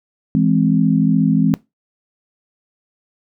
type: chord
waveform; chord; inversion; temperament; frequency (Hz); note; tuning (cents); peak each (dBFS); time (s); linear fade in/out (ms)
sine; E augmented; none; equal; 164.81 / 207.7 / 261.6; E3 / G#3 / B#3; 0 / 0 / 0; -16; 0.35-1.54; 0
effects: noise-tail reverb RT60 0.2 s tail -20 dB re dry